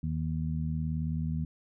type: harmonic tone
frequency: 78.9 Hz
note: D#2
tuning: 25 cents sharp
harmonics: 1 / 2 / 3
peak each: -34 / -31 / -37 dBFS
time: 0.03-1.45 s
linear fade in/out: 5 ms
effects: none